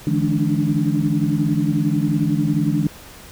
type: tone cluster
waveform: sine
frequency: 149.7 / 166.9 / 211.3 / 289.9 / 301 Hz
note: D3 / E3 / G#3 / D4 / D4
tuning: +33 / +22 / +30 / -22 / +43 cents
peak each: -21 / -22 / -23 / -22 / -26 dBFS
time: 0.07-2.87 s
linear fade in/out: 2 ms
effects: pink hiss -41 dBFS RMS until 3.31 s